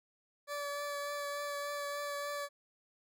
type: tone with vibrato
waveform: 20% pulse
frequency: 576 Hz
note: D5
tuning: 34 cents flat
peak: -32 dBFS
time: 0.47-2.49 s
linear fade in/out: 50 ms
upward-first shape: triangle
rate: 3.4 Hz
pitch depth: 16 cents each way
effects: none